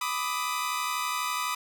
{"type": "tone cluster", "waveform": "sawtooth", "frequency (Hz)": [995, 1186, 1258], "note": ["B5", "D6", "D#6"], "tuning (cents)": [13, 17, 19], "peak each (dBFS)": -29, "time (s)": [0.01, 1.55], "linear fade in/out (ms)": 5, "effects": []}